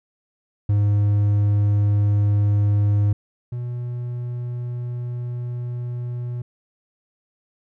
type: tone pair in turn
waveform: triangle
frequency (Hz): 102.8 / 121.69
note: G#2 / B2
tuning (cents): -17 / -25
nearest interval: minor third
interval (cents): 292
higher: second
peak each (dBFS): -13 / -23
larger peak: first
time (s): 0.69-3.13 / 3.52-6.42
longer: second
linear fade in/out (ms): 5
effects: none